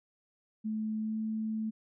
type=tone with pitch glide; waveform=sine; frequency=217.1 to 219 Hz; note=A3 to A3; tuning=-23 to -8 cents; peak=-31 dBFS; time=0.64-1.71 s; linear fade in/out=20 ms; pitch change=+15 cents; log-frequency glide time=1-1.17 s; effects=none